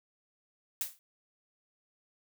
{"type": "noise with exponential decay", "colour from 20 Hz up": "blue", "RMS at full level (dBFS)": -30, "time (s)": [0.81, 0.99], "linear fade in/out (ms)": 1, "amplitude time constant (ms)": 38, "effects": []}